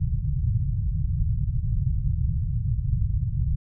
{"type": "low-pass noise", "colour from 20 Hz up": "white", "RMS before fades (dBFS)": -24, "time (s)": [0, 3.56], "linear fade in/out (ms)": 20, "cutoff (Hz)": 140, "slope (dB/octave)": 48, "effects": []}